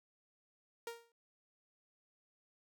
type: tone with exponential decay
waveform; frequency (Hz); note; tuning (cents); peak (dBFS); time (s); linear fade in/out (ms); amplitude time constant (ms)
sawtooth; 466.2; A#4; 0; -35; 0.87-1.12; 2; 54
effects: none

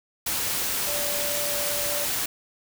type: tone in noise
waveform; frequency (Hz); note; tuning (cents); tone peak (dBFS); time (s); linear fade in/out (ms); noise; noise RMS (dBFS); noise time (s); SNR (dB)
sine; 582; D5; -16; -32; 0.87-2.05; 5; white; -27; 0.26-2.26; -8
effects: none

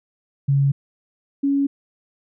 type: tone pair in turn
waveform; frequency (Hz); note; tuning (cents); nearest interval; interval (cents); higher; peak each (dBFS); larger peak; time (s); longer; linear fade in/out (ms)
sine; 139.1 / 279.1; C#3 / C#4; +6 / +12; octave; 1206; second; -14 / -16; first; 0.48-0.72 / 1.43-1.67; neither; 10
effects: none

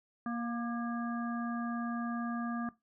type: harmonic tone with a mistuned harmonic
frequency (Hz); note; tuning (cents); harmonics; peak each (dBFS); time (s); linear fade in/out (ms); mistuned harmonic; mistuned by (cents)
235.3; A#3; +16; 1 / 3 / 5 / 7; -34 / -44 / -41 / -46; 0.26-2.69; 2; 5; +25
effects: noise-tail reverb RT60 0.2 s tail -18 dB re dry

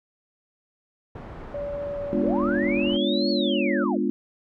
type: low-pass noise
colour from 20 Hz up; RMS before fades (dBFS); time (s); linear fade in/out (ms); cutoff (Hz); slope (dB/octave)
pink; -39; 1.15-2.97; 5; 1200; 12
type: tone with pitch glide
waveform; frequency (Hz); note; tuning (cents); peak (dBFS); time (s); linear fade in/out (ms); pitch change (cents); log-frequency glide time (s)
sine; 575 to 557.3; D5 to C#5; -37 to +9; -28; 1.54-3.84; 5; -54; 1.71-3.55
type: chord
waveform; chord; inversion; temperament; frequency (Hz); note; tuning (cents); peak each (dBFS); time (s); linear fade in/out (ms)
sine; G# diminished seventh; none; equal; 207.7 / 246.9 / 293.7 / 349.2; G#3 / B3 / D4 / F4; 0 / 0 / 0 / 0; -27; 2.13-4.1; 0
type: linear two-way sweep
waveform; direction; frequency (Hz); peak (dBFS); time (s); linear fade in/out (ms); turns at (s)
sine; up then down; 130.81 to 4435 to 384.4; -28; 2.16-3.99; 50; 3.3
effects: none

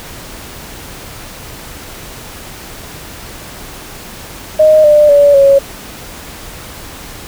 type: tone with pitch steps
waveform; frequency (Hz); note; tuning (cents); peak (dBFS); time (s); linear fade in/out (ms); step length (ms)
sine; 620 / 596.8 / 574.5 / 553; D#5 / D5 / D5 / C#5; -6 / +28 / -38 / -4; -3; 4.59-5.59; 10; 250
effects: pink hiss -30 dBFS RMS until 7.27 s

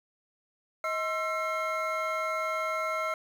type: tone cluster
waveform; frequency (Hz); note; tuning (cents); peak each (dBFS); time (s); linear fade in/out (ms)
triangle; 634 / 1056 / 1340 / 2147; D#5 / C6 / E6 / C7; +32 / +16 / +28 / +44; -31 / -38 / -30 / -34; 0.84-3.14; 2
effects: 9-bit

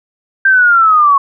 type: linear sweep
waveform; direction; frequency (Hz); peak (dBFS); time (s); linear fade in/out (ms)
sine; down; 1585 to 1095; -5; 0.45-1.18; 5
effects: none

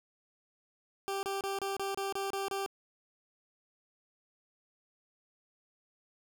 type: tone bursts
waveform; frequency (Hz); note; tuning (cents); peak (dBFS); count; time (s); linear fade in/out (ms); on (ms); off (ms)
20% pulse; 392.4; G4; +2; -28; 9; 1.08-2.662; 0; 150; 29
effects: none

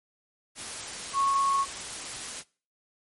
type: tone in noise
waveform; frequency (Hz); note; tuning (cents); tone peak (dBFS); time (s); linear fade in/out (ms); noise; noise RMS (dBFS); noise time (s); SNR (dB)
sine; 1101; C#6; -12; -22; 1.13-1.66; 50; white; -37; 0.55-2.44; +12
effects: noise-tail reverb RT60 0.4 s tail -23 dB re dry + MP3 48 kbps

